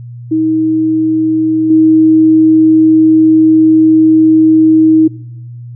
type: tone with level steps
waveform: sine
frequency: 317 Hz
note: D#4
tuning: 32 cents sharp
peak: -8 / -3 dBFS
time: 0.31-5.08 s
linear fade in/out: 10 ms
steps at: 1.7 s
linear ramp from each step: 5 ms
effects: noise-tail reverb RT60 0.9 s tail -20 dB re dry + added 120 Hz sine -25 dBFS peak until 5.75 s